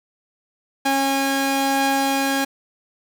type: tone pair together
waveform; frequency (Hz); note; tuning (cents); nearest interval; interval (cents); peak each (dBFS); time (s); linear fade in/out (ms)
sawtooth; 273 / 818; C#4 / G#5; -26 / -26; octave + perfect fifth; 1900; -17; 0.85-2.45; 10
effects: none